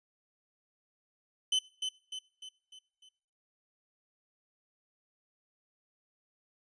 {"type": "tone with echo", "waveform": "40% pulse", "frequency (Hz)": 3039, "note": "F#7", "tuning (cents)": 46, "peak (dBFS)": -25, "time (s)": [1.52, 1.59], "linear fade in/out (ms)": 5, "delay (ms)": 300, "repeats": 5, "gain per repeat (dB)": -6, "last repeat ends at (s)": 3.09, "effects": ["noise-tail reverb RT60 0.6 s tail -22 dB re dry", "resampled to 22050 Hz"]}